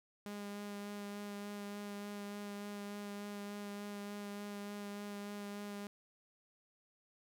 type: tone with vibrato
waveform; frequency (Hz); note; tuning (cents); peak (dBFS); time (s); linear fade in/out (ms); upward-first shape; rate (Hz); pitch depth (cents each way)
sawtooth; 204.1; G#3; -30; -39; 0.26-5.87; 0; sine; 3.4; 12
effects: none